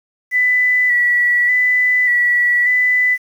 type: tone with vibrato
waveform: sine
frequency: 1970 Hz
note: B6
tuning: 5 cents flat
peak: -11 dBFS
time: 0.31-3.18 s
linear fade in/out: 50 ms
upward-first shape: square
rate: 0.85 Hz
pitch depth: 22 cents each way
effects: 7-bit